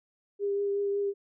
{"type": "tone with vibrato", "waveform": "sine", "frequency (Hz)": 402.1, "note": "G4", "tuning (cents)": 44, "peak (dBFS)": -26, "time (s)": [0.39, 1.14], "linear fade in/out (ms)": 50, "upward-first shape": "triangle", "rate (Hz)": 5.4, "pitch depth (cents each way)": 16, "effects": []}